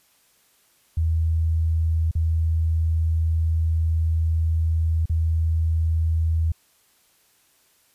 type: tone with dropouts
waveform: sine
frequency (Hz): 81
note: E2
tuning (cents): -30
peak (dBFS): -18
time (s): 0.97-6.52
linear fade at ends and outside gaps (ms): 5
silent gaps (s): 2.112-2.152 / 5.057-5.096
effects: white hiss -61 dBFS RMS until 7.94 s + resampled to 32000 Hz